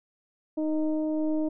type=tone with frequency modulation; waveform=sine; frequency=310 Hz; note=D#4; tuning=6 cents flat; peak=-24 dBFS; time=0.57-1.49 s; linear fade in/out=10 ms; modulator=309 Hz; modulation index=0.76; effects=none